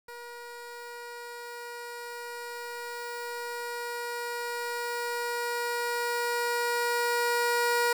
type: tone with level ramp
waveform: 15% pulse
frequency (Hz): 477.7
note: A#4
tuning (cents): +42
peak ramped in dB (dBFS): -36 to -17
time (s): 0.08-7.93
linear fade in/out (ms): 5
effects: 9-bit